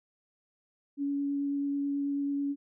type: tone with vibrato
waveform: sine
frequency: 282.2 Hz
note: C#4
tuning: 31 cents sharp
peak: -28 dBFS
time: 0.97-2.56 s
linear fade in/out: 50 ms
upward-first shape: triangle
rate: 9.2 Hz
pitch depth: 9 cents each way
effects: none